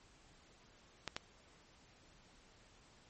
clicks, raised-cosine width 0.2 ms, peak -21 dBFS, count 2, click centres 1.077 / 1.165 s, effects pink hiss -65 dBFS RMS until 3.09 s + MP3 32 kbps

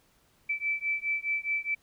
sine beating tone pair, 2317 / 2321.8 Hz, D7 / D7, -24 / -20 cents, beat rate 4.8 Hz, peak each -31 dBFS, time 0.49-1.75 s, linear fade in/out 10 ms, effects pink hiss -66 dBFS RMS until 1.82 s

